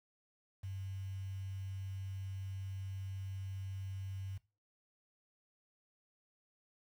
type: tone with quantisation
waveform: sine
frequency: 96.3 Hz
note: G2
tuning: 30 cents flat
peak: -40 dBFS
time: 0.63-4.38 s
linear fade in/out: 10 ms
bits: 10
effects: noise-tail reverb RT60 0.3 s tail -19 dB re dry